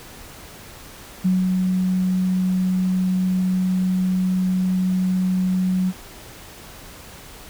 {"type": "tone with ADSR envelope", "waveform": "sine", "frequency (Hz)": 185, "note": "F#3", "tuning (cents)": 0, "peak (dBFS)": -14, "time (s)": [1.24, 5.93], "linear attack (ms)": 17, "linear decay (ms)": 180, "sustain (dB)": -3, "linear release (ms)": 45, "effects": ["pink hiss -41 dBFS RMS until 7.49 s"]}